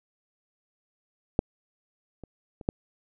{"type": "clicks", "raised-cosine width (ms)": 2, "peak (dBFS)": [-7, -28, -28, -11], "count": 4, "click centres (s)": [1.391, 2.237, 2.612, 2.689], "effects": []}